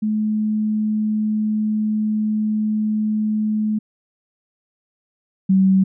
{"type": "tone pair in turn", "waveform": "sine", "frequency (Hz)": [214.3, 190.92], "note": ["A3", "G3"], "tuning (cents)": [-45, -45], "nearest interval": "major second", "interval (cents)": 200, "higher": "first", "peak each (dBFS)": [-17, -11], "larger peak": "second", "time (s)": [[0.02, 3.79], [5.49, 5.84]], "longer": "first", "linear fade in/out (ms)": 10, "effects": []}